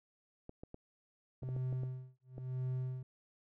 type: clicks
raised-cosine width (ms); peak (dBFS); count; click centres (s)
2; -34; 9; 0.494 / 0.635 / 0.744 / 1.433 / 1.489 / 1.564 / 1.727 / 1.834 / 2.381
type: tone with tremolo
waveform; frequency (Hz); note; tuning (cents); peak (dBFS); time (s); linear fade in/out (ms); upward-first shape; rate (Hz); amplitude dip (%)
triangle; 128.5; C3; -31; -32; 1.42-3.03; 5; sine; 0.97; 100
effects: none